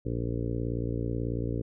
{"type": "harmonic tone", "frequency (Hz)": 58.27, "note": "A#1", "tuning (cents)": 0, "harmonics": [1, 2, 3, 4, 5, 6, 7, 8, 9], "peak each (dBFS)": [-35, -32, -40, -40, -36, -42, -39, -40, -45], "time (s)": [0.05, 1.62], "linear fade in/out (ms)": 10, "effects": []}